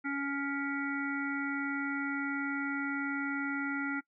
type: harmonic tone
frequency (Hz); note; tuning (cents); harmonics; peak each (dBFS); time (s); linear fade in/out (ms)
280.1; C#4; +18; 1 / 3 / 5 / 7 / 8; -34 / -45 / -37 / -40 / -44; 0.04-4.01; 20
effects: noise-tail reverb RT60 0.1 s tail -22 dB re dry